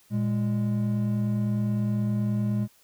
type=tone pair together; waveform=triangle; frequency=116.54 / 206.3 Hz; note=A#2 / G#3; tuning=0 / -11 cents; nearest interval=minor seventh; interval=989 cents; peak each=-24 dBFS; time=0.1-2.68 s; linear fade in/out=50 ms; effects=white hiss -60 dBFS RMS until 2.83 s